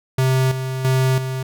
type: tone with tremolo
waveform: square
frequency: 130.81 Hz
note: C3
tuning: in tune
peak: -15 dBFS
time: 0.18-1.43 s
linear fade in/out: 5 ms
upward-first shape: square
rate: 1.5 Hz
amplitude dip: 60%
effects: none